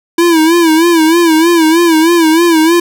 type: tone with vibrato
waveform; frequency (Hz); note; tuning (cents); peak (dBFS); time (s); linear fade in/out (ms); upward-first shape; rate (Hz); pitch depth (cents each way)
square; 329.6; E4; 0; -6; 0.18-2.8; 5; sine; 3.2; 90
effects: none